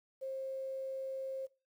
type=tone with quantisation; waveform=sine; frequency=532 Hz; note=C5; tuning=29 cents sharp; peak=-37 dBFS; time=0.21-1.47 s; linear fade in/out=20 ms; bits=11; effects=noise-tail reverb RT60 0.3 s tail -20 dB re dry